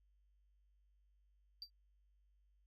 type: tone with exponential decay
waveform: triangle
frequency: 4669 Hz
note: D8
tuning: 11 cents flat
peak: -39 dBFS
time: 1.62-1.7 s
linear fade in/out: 1 ms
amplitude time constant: 17 ms
effects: tanh soft clip ceiling -40 dBFS + added 50 Hz sine -70 dBFS peak until 2.66 s